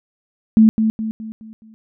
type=tone with echo; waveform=sine; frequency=220 Hz; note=A3; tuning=in tune; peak=-6 dBFS; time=0.57-0.69 s; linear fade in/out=0 ms; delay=210 ms; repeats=5; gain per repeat=-7 dB; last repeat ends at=1.74 s; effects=none